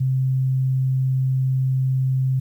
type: tone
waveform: sine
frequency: 131.2 Hz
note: C3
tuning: 5 cents sharp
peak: -17 dBFS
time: 0-2.4 s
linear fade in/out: 10 ms
effects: 9-bit